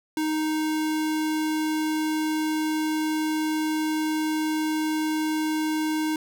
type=tone; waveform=square; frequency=311.1 Hz; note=D#4; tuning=in tune; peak=-24 dBFS; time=0.17-6.16 s; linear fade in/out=2 ms; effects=none